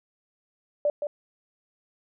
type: tone with echo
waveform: sine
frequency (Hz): 587.3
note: D5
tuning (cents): 0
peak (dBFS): -20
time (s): 0.85-0.9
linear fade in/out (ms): 2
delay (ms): 170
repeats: 1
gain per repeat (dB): -6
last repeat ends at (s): 1.07
effects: none